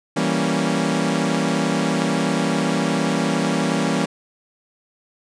sawtooth chord, E diminished seventh, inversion none, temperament equal, 164.81 / 196 / 233.1 / 277.2 Hz, E3 / G3 / Bb3 / Db4, 0 / 0 / 0 / 0 cents, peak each -20 dBFS, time 0.16-4.06 s, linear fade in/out 10 ms, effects resampled to 22050 Hz

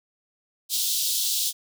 pink high-pass noise, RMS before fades -25 dBFS, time 0.69-1.53 s, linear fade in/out 50 ms, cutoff 3300 Hz, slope 48 dB/octave, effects none

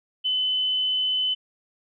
sine tone, 3025 Hz, F#7, 38 cents sharp, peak -21 dBFS, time 0.24-1.35 s, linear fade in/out 20 ms, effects none

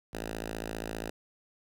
5% pulse tone with notch filter, 55 Hz, A1, in tune, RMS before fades -38 dBFS, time 0.13-1.1 s, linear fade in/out 5 ms, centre 120 Hz, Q 1.4, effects none

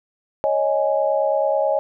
sine chord, C# suspended second, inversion none, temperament just, 554.4 / 623.7 / 831.5 Hz, C#5 / D#5 / G#5, 0 / +4 / +2 cents, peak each -20 / -20 / -24 dBFS, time 0.44-1.79 s, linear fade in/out 0 ms, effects none

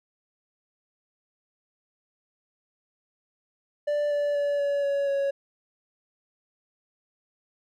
triangle tone with pitch steps, 587.3 / 580.9 / 574.5 / 568.3 / 562.1 / 555.9 Hz, D5 / D5 / D5 / C#5 / C#5 / C#5, 0 / -19 / -38 / +43 / +24 / +5 cents, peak -21 dBFS, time 3.87-5.31 s, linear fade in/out 10 ms, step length 240 ms, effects none

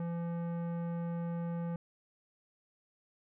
sine tone with tanh clipping, 170 Hz, F3, 46 cents flat, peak -36 dBFS, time 0-1.76 s, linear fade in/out 2 ms, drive 15 dB, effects none

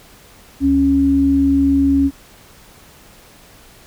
sine tone pair together, 72.91 / 275.8 Hz, D2 / C#4, -12 / -9 cents, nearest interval octave + major seventh, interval 2303 cents, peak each -21 / -11 dBFS, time 0.6-2.11 s, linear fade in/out 50 ms, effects pink hiss -45 dBFS RMS until 3.86 s

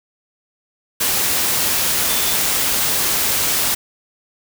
sine tone in noise, 3520 Hz, A7, in tune, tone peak -29 dBFS, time 2.08-2.36 s, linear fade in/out 10 ms, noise white, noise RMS -18 dBFS, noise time 1-3.75 s, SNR -14 dB, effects none

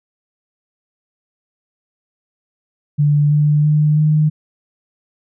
sine tone with pitch steps, 146.83 / 148.88 / 150.96 / 153.07 Hz, D3 / D3 / D3 / D#3, 0 / +24 / +48 / -28 cents, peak -10 dBFS, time 2.98-4.3 s, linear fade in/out 20 ms, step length 330 ms, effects none

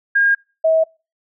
sine tone pair in turn, 1621 / 643.3 Hz, G#6 / E5, -42 / -42 cents, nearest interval octave + major third, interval 1600 cents, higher first, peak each -11 dBFS, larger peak neither, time 0.15-0.35 / 0.64-0.84 s, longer neither, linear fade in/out 10 ms, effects noise-tail reverb RT60 0.3 s tail -25 dB re dry

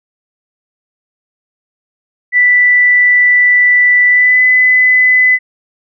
sine tone with pitch glide, 1975.5 to 2009 Hz, B6 to B6, 0 to +29 cents, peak -5 dBFS, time 2.32-5.39 s, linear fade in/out 50 ms, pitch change +29 cents, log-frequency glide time 4.08-4.42 s, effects none

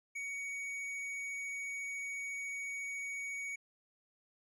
sine tone with tanh clipping, 2243 Hz, C#7, 20 cents sharp, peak -40 dBFS, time 0.15-3.56 s, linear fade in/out 10 ms, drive 12 dB, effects low-pass 11000 Hz 12 dB/octave

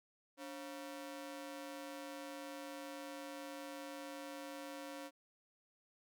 sawtooth ring-modulated tone, 415.3 Hz, G#4, in tune, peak -39 dBFS, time 0.37-5.11 s, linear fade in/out 50 ms, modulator 125 Hz, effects none

